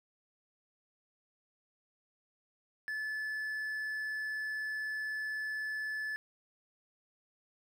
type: tone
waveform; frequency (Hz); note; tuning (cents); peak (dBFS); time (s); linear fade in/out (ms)
triangle; 1732; A6; -28; -33; 2.88-6.16; 0
effects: none